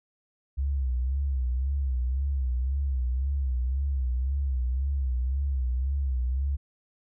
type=tone with vibrato; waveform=sine; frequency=65.7 Hz; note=C2; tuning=8 cents sharp; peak=-24 dBFS; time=0.57-6.57 s; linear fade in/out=20 ms; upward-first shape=sine; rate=1.9 Hz; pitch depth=110 cents each way; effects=none